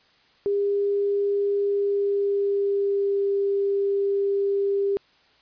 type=tone with pitch glide; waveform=sine; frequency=403.1 to 398.2 Hz; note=G4 to G4; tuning=+48 to +27 cents; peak=-20 dBFS; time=0.46-4.97 s; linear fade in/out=0 ms; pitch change=-21 cents; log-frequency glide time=1.61-3.29 s; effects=white hiss -59 dBFS RMS until 5.41 s + resampled to 11025 Hz